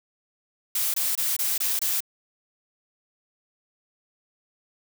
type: noise bursts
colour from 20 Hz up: blue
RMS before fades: -25 dBFS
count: 6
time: 0.75-2.005 s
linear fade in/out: 5 ms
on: 190 ms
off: 23 ms
effects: none